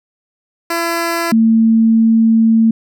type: tone pair in turn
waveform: 10% pulse / sine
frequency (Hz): 336.9 / 224.9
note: E4 / A3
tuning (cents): +38 / +38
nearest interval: perfect fifth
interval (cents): 700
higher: first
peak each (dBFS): -7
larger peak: neither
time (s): 0.7-1.32 / 1.32-2.71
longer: second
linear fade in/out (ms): 5
effects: none